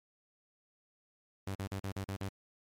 sawtooth tone bursts, 97.4 Hz, G2, 11 cents flat, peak -32 dBFS, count 7, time 1.47-2.288 s, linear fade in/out 5 ms, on 80 ms, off 43 ms, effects MP3 64 kbps

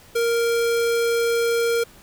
square tone, 466.2 Hz, A#4, in tune, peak -19 dBFS, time 0.15-1.84 s, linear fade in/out 10 ms, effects pink hiss -49 dBFS RMS until 2.02 s

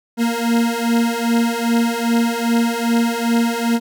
40% pulse beating tone pair, 231.6 / 234.1 Hz, A#3 / A#3, -11 / +8 cents, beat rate 2.5 Hz, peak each -18 / -17 dBFS, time 0.17-3.8 s, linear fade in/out 50 ms, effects none

